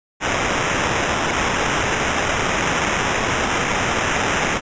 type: noise with sample-and-hold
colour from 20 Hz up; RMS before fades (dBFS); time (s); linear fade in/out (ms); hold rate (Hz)
violet; -20; 0.2-4.61; 50; 4410
effects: resampled to 16000 Hz

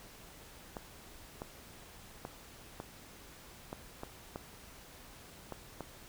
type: clicks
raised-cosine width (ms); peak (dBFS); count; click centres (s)
1; -26; 9; 0.768 / 1.419 / 2.251 / 2.801 / 3.729 / 4.034 / 4.359 / 5.523 / 5.807
effects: pink hiss -54 dBFS RMS until 6.08 s

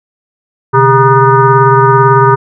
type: tone with frequency modulation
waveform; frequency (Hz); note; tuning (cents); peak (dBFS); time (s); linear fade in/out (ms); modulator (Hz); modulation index
sine; 676; E5; +43; -3; 0.73-2.36; 20; 274; 2.4
effects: none

